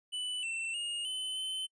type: tone with pitch steps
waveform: square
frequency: 2983 / 2688 / 2850 / 3036 / 3058 Hz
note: F#7 / E7 / F7 / F#7 / G7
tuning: +13 / +33 / +34 / +44 / -44 cents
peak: -35 dBFS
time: 0.12-1.67 s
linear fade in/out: 20 ms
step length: 310 ms
effects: noise-tail reverb RT60 0.1 s tail -26 dB re dry + resampled to 22050 Hz